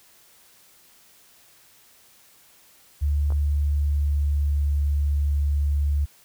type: tone with pitch glide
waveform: sine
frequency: 72.8 to 72.13 Hz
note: D2 to D2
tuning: -15 to -31 cents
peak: -19 dBFS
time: 3.01-6.06 s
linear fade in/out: 20 ms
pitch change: -16 cents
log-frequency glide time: 3.37-4.72 s
type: clicks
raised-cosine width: 1 ms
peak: -26 dBFS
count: 2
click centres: 3.304 / 3.322 s
effects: white hiss -55 dBFS RMS until 6.24 s